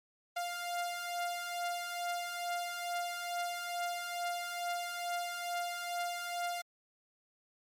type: beating tone pair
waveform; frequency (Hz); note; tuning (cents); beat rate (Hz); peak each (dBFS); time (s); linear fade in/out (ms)
sawtooth; 698.5 / 700.8; F5 / F5; 0 / +6; 2.3; -37 / -33; 0.36-6.62; 10
effects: MP3 64 kbps